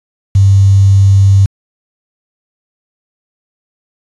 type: tone with quantisation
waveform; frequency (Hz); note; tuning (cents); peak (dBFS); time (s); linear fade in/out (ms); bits
sine; 98; G2; 0; -3; 0.35-1.46; 5; 5
effects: resampled to 24000 Hz